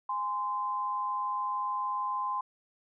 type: tone pair together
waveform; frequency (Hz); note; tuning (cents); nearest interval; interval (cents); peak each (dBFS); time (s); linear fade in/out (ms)
sine; 828 / 1034.8; G#5 / C6; -5 / -19; major third; 386; -37 / -30; 0.09-2.41; 5
effects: none